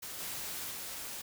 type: noise with level steps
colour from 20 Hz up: white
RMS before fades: -43 / -40 / -42 dBFS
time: 0.02-1.22 s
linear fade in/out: 10 ms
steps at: 0.18 / 0.7 s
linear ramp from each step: 20 ms
effects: none